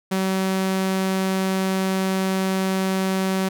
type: tone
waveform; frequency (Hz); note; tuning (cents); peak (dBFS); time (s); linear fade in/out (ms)
sawtooth; 190; F#3; +46; -16; 0.11-3.49; 10
effects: none